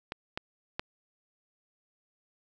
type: clicks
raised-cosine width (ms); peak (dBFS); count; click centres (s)
0.3; -19 / -17 / -15; 3; 0.121 / 0.375 / 0.795
effects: none